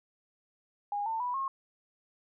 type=tone with pitch steps; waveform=sine; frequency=818 / 897.2 / 984.1 / 1079.4 Hz; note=G#5 / A5 / B5 / C#6; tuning=-26 / +34 / -6 / -46 cents; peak=-30 dBFS; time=0.92-1.48 s; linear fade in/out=2 ms; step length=140 ms; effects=none